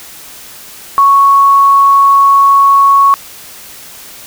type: tone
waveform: sine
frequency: 1108.7 Hz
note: C#6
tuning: in tune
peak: -3 dBFS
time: 0.98-3.14 s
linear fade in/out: 0 ms
effects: white hiss -32 dBFS RMS until 4.26 s